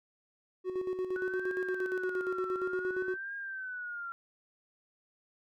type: tone with tremolo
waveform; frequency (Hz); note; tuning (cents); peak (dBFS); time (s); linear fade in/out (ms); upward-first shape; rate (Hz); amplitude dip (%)
triangle; 370; F#4; 0; -28; 0.64-3.17; 50; square; 8.6; 55
type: tone with vibrato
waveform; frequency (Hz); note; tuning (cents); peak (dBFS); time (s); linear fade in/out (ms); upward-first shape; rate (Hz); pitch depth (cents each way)
sine; 1473; F#6; -8; -37; 1.16-4.12; 0; triangle; 0.57; 170
effects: none